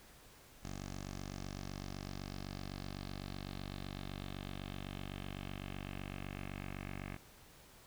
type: tone with low-pass filter sweep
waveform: 10% pulse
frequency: 47.91 Hz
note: G1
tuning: 39 cents flat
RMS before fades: -45 dBFS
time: 0.63-7.17 s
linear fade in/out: 10 ms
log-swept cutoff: 6700 to 2300 Hz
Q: 3.2
effects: pink hiss -60 dBFS RMS until 7.86 s